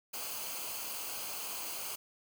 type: noise with comb filter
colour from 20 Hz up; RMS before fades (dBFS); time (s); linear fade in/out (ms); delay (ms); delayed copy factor
white; -40; 0.13-1.96; 10; 0.54; -0.6
effects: none